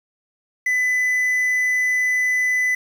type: tone with quantisation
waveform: triangle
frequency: 2002 Hz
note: B6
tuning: 23 cents sharp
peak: -15 dBFS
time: 0.66-2.75 s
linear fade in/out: 5 ms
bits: 7
effects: none